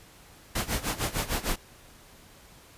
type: noise with tremolo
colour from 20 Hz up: pink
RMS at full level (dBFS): -27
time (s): 0.55-1.56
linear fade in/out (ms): 5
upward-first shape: sine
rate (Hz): 6.6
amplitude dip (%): 85
effects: pink hiss -53 dBFS RMS until 2.77 s + resampled to 32000 Hz